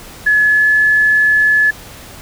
sine tone with pitch glide, 1704 to 1716.8 Hz, G#6 to A6, +44 to -43 cents, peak -8 dBFS, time 0.26-1.71 s, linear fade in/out 10 ms, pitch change +13 cents, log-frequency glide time 0.42-0.69 s, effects pink hiss -35 dBFS RMS until 2.21 s

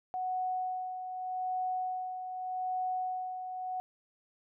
sine tone with tremolo, 740 Hz, F#5, in tune, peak -30 dBFS, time 0.14-3.8 s, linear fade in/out 0 ms, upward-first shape sine, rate 0.83 Hz, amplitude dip 55%, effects none

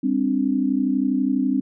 sine chord, G suspended fourth, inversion none, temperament equal with one note detuned, 200.9 / 261.6 / 293.7 Hz, G3 / C4 / D4, +43 / 0 / 0 cents, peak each -25 / -20 / -24 dBFS, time 0.03-1.61 s, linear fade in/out 10 ms, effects none

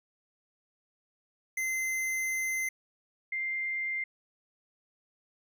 square / sine tone pair in turn, 2068 / 2097 Hz, C7 / C7, -21 / +3 cents, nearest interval unison, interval 24 cents, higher second, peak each -30 / -30 dBFS, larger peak neither, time 1.57-2.69 / 3.32-4.04 s, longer first, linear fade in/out 5 ms, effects none

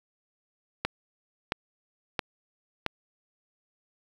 click train, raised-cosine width 0.3 ms, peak -10 dBFS, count 4, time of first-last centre 0.85-2.863 s, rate 1.49 Hz, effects 7-bit

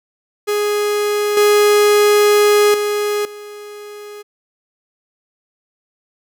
45% pulse tone with level steps, 415.3 Hz, G#4, in tune, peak -15 / -9 / -16 / -31 dBFS, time 0.47-4.23 s, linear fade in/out 20 ms, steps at 1.37 / 2.74 / 3.25 s, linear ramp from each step 2 ms, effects none

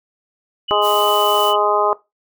sine tone with pitch glide, 2960 to 2979 Hz, F#7 to F#7, 0 to +11 cents, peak -22 dBFS, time 0.68-1.56 s, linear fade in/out 10 ms, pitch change +11 cents, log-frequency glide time 0.94-1 s
harmonic tone, 207.7 Hz, G#3, in tune, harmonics 2 / 3 / 4 / 5 / 6, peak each -20 / -20 / -20 / -20 / -20 dBFS, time 0.71-1.93 s, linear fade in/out 0 ms
blue noise, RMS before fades -29 dBFS, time 0.81-1.54 s, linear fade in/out 50 ms
effects noise-tail reverb RT60 0.2 s tail -18 dB re dry

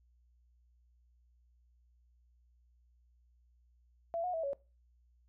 sine tone with pitch steps, 672 / 724 / 652 / 559 Hz, E5 / F#5 / E5 / C#5, +33 / -38 / -19 / +14 cents, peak -33 dBFS, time 4.14-4.532 s, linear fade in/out 0 ms, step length 98 ms, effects noise-tail reverb RT60 0.3 s tail -20 dB re dry + added 60 Hz sine -65 dBFS peak until 5.28 s

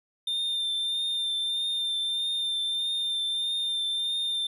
triangle tone with vibrato, 3600 Hz, A7, 39 cents sharp, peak -25 dBFS, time 0.27-4.47 s, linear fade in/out 5 ms, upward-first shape triangle, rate 1.6 Hz, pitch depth 25 cents each way, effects none

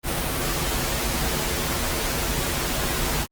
pink noise with comb filter, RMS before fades -25 dBFS, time 0.03-3.27 s, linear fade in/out 50 ms, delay 10 ms, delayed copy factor -0.65, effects Opus 32 kbps

